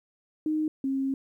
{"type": "tone pair in turn", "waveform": "sine", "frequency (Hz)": [309.3, 269.4], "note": ["D#4", "C#4"], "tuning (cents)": [-10, -49], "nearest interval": "major second", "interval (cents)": 239, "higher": "first", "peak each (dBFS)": [-24, -25], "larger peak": "first", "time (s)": [[0.46, 0.68], [0.84, 1.14]], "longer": "second", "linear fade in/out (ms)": 2, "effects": ["11-bit"]}